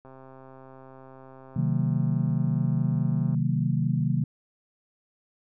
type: click train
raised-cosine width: 1 ms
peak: -34 dBFS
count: 436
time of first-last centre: 0.05-3.345 s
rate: 132 Hz
type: chord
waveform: sine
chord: C half-diminished seventh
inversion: none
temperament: equal with one note detuned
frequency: 130.81 / 155.56 / 185 / 227.9 Hz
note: C3 / Eb3 / Gb3 / Bb3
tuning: 0 / 0 / 0 / -39 cents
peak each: -26 / -26 / -30 / -31 dBFS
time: 1.56-4.24 s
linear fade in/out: 5 ms
effects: none